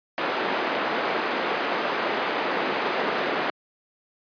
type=band-pass noise; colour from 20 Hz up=pink; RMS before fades=-26 dBFS; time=0.18-3.5 s; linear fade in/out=0 ms; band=330 to 2300 Hz; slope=12 dB/octave; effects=high-pass 200 Hz 12 dB/octave + resampled to 11025 Hz